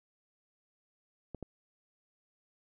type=clicks; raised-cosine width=2 ms; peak=-27 dBFS; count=2; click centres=1.347 / 1.427 s; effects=none